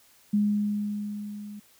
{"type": "tone with level ramp", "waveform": "sine", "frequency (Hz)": 207.2, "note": "G#3", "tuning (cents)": -4, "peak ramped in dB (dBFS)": [-19, -38], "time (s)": [0.33, 1.6], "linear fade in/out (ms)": 10, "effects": ["white hiss -59 dBFS RMS until 1.79 s"]}